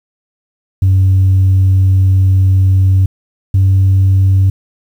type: tone pair in turn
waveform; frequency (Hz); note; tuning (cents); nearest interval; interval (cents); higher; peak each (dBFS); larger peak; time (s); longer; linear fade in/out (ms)
sine; 94.9 / 95.78; F#2 / G2; +44 / -40; unison; 16; second; -4; neither; 0.82-3.06 / 3.54-4.5; first; 5
effects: tanh soft clip ceiling -4 dBFS + 7-bit